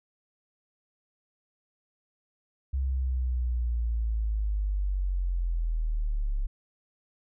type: linear sweep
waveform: sine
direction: down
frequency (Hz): 67.2 to 34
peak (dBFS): -25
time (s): 2.73-6.47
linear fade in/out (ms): 10
effects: none